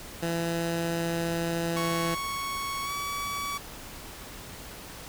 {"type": "tone", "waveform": "15% pulse", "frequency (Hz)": 167.9, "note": "E3", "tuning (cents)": 32, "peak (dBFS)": -21, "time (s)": [0.22, 2.15], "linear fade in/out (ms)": 10}
{"type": "tone with pitch glide", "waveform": "sawtooth", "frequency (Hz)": [1108.7, 1138.6], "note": ["C#6", "C#6"], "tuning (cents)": [0, 46], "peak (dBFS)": -27, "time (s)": [1.76, 3.58], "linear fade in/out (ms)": 10, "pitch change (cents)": 46, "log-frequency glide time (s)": [2.83, 2.92]}
{"effects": ["pink hiss -43 dBFS RMS until 5.08 s"]}